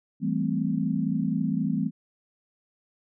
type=chord; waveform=sine; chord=A minor seventh; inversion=second; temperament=equal with one note detuned; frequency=164.81 / 196 / 220 / 257.9 Hz; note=E3 / G3 / A3 / C4; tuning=0 / 0 / 0 / -25 cents; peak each=-29 dBFS; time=0.2-1.91 s; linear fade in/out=50 ms; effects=none

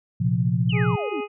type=chord; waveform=sine; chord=Bb suspended second; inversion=none; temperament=just; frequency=116.54 / 131.11 / 174.81 Hz; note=Bb2 / C3 / F3; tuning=0 / +4 / +2 cents; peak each=-23 dBFS; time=0.2-0.96 s; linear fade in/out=10 ms
type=exponential sweep; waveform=sine; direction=down; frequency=3184 to 246.9 Hz; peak=-28 dBFS; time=0.69-1.21 s; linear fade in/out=10 ms
type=harmonic tone; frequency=415.3 Hz; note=G#4; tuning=in tune; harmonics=1 / 2 / 3 / 5 / 6 / 7; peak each=-27 / -35 / -36 / -44 / -36 / -45 dBFS; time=0.72-1.28 s; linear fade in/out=50 ms
effects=none

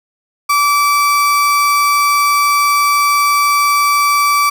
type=tone; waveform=35% pulse; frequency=1158 Hz; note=D6; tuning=25 cents flat; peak=-8 dBFS; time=0.49-4.5 s; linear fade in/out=10 ms; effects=none

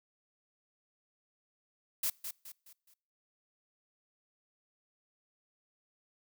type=noise with echo; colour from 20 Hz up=blue; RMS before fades=-32 dBFS; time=2.03-2.1 s; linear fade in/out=5 ms; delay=210 ms; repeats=4; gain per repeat=-8 dB; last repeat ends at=2.94 s; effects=noise-tail reverb RT60 0.6 s tail -26 dB re dry

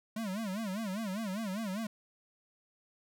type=tone with vibrato; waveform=square; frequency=205.6 Hz; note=G#3; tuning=17 cents flat; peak=-35 dBFS; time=0.16-1.87 s; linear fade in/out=5 ms; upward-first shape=sine; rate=5 Hz; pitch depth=190 cents each way; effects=none

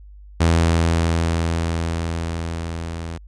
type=tone with level ramp; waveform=sawtooth; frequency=83.1 Hz; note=E2; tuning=15 cents sharp; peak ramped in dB=-9 to -24 dBFS; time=0.4-3.18 s; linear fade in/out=10 ms; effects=added 50 Hz sine -39 dBFS peak until 3.27 s + resampled to 22050 Hz

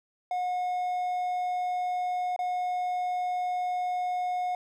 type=tone with dropouts; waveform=triangle; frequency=724 Hz; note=F#5; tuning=38 cents flat; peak=-25 dBFS; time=0.31-4.55 s; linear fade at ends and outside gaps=2 ms; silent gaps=2.363-2.39 s; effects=none

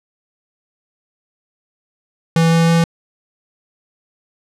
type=tone with pitch steps; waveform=square; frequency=164.81 / 165.86 / 166.92 Hz; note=E3 / E3 / E3; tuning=0 / +11 / +22 cents; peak=-11 dBFS; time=2.36-2.84 s; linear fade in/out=2 ms; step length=160 ms; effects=low-pass 9000 Hz 12 dB/octave

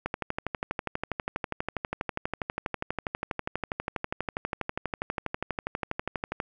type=click train; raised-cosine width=0.5 ms; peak=-14 dBFS; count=79; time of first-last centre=0.06-6.401 s; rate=12.3 Hz; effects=none

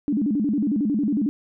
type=tone with vibrato; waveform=sine; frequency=248.1 Hz; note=B3; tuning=8 cents sharp; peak=-19 dBFS; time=0.08-1.29 s; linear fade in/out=0 ms; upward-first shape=square; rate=11 Hz; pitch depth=270 cents each way; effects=none

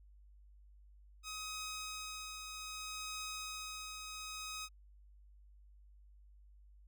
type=tone with tremolo; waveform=10% pulse; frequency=1263 Hz; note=D#6; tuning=26 cents sharp; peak=-33 dBFS; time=1.23-4.69 s; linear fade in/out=50 ms; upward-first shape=triangle; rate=0.63 Hz; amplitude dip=40%; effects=added 50 Hz sine -58 dBFS peak until 6.87 s

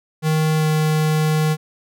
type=tone with pitch glide; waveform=square; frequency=156.3 to 155.13 Hz; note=D#3 to D#3; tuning=+8 to -5 cents; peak=-16 dBFS; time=0.22-1.57 s; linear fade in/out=50 ms; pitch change=-13 cents; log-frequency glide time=0.57-0.66 s; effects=none

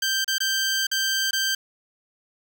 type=tone with dropouts; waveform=15% pulse; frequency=1568 Hz; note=G6; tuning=in tune; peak=-15 dBFS; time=0.02-1.55 s; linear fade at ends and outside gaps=5 ms; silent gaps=0.245-0.278 / 0.383-0.403 / 0.869-0.914 / 1.31-1.33 s; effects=none

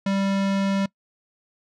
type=tone; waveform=square; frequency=196 Hz; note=G3; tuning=in tune; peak=-21 dBFS; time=0.06-0.86 s; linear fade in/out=5 ms; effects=noise-tail reverb RT60 0.1 s tail -23 dB re dry + low-pass 5000 Hz 12 dB/octave

